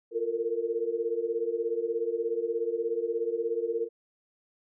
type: tone cluster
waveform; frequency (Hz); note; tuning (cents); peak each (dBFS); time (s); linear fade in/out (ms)
sine; 347.6 / 451 / 467.7; F4 / A4 / A#4; -8 / +43 / +6; -36 / -31 / -30; 0.11-3.89; 50
effects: none